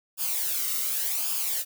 blue noise with flanger, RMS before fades -28 dBFS, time 0.17-1.65 s, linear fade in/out 50 ms, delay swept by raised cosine 0.5 to 1.22 ms, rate 0.88 Hz, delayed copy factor -0.65, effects none

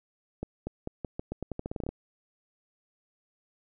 accelerating click train, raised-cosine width 2 ms, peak -20 dBFS, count 16, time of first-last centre 0.43-1.89 s, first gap 240 ms, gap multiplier 0.85, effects none

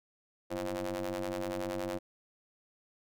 sawtooth ring-modulated tone, 94.6 Hz, F#2, 39 cents sharp, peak -27 dBFS, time 0.5-1.99 s, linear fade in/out 20 ms, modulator 431 Hz, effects none

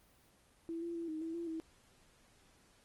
sine tone with pitch steps, 331.4 / 340.1 / 335.3 / 313.6 / 326.6 / 339.4 / 322.8 Hz, E4 / F4 / E4 / D#4 / E4 / F4 / E4, +9 / -46 / +30 / +14 / -16 / -49 / -36 cents, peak -38 dBFS, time 0.69-1.6 s, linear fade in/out 0 ms, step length 130 ms, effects pink hiss -67 dBFS RMS until 2.84 s + Opus 24 kbps

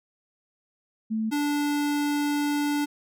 sine / square tone pair in turn, 220 / 291.6 Hz, A3 / D4, 0 / -12 cents, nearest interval perfect fourth, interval 488 cents, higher second, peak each -24 dBFS, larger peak neither, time 1.1-1.31 / 1.31-2.86 s, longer second, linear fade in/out 20 ms, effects none

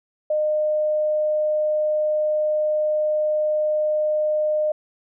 sine tone, 610 Hz, D#5, 34 cents flat, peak -18 dBFS, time 0.3-4.72 s, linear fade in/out 5 ms, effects none

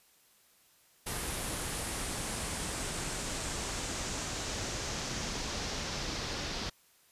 pink noise with low-pass filter sweep, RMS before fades -37 dBFS, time 1.06-6.7 s, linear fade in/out 10 ms, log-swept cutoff 11000 to 5000 Hz, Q 2.1, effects white hiss -65 dBFS RMS until 7.11 s + resampled to 32000 Hz

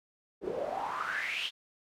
pink noise with band-pass filter sweep, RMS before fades -35 dBFS, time 0.41-1.51 s, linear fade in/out 50 ms, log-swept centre 370 to 3400 Hz, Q 7.1, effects none

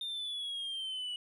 sine exponential sweep, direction down, 3640 to 2929 Hz, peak -33 dBFS, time 0.01-1.16 s, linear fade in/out 2 ms, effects tanh soft clip ceiling -35 dBFS

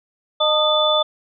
sine tone cluster, 613 / 894 / 1233 / 3500 Hz, D#5 / A5 / D#6 / A7, -26 / +27 / -16 / -10 cents, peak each -18 / -26 / -22 / -18 dBFS, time 0.4-1.03 s, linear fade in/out 10 ms, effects none

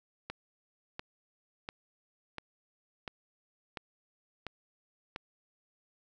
click train, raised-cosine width 0.3 ms, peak -22 dBFS, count 8, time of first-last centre 0.3-5.161 s, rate 1.44 Hz, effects none

